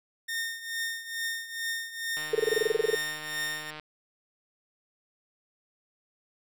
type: tone with tremolo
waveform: sawtooth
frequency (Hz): 1829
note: A#6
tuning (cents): -33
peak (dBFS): -25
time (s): 0.28-3.71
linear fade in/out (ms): 10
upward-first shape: triangle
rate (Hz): 2.3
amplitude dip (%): 80
type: click train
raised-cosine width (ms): 0.3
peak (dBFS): -25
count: 250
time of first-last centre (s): 2.17-3.797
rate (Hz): 153
type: tone bursts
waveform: sine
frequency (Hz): 440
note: A4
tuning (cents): 0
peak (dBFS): -20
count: 14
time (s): 2.33-2.95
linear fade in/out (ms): 5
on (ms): 22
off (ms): 24
effects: none